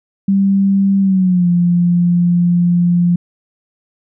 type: tone with pitch glide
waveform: sine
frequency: 196 to 174.62 Hz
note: G3 to F3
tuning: 0 to 0 cents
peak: -9 dBFS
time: 0.28-3.16 s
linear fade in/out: 5 ms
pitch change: -200 cents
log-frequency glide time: 1-1.48 s
effects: none